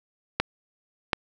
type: clicks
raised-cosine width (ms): 0.3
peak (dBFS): -5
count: 2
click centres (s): 0.4 / 1.132
effects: none